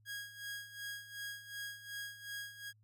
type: tone with tremolo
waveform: sawtooth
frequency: 1643 Hz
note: G#6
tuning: 19 cents flat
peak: -37 dBFS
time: 0.05-2.73 s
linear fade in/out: 50 ms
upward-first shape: sine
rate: 2.7 Hz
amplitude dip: 75%
effects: added 107 Hz sine -65 dBFS peak until 2.83 s